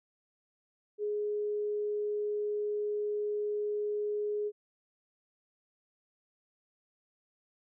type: tone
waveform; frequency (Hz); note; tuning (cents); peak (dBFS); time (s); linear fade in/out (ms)
sine; 417.4; G#4; +9; -30; 0.98-4.52; 50
effects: none